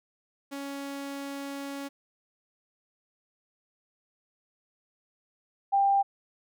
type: tone pair in turn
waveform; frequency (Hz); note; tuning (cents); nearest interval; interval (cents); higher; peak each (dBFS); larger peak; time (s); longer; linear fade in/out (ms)
sawtooth / sine; 278.8 / 792.9; C#4 / G5; +10 / +20; octave + tritone; 1810; second; -31 / -20; second; 0.51-1.89 / 5.72-6.03; first; 20
effects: none